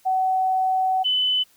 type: tone pair in turn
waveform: sine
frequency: 753 / 3012 Hz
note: F#5 / F#7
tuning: +30 / +30 cents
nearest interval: 2 octaves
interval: 2400 cents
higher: second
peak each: -18 dBFS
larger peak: neither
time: 0.05-1.04 / 1.04-1.44 s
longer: first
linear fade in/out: 20 ms
effects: white hiss -58 dBFS RMS until 1.56 s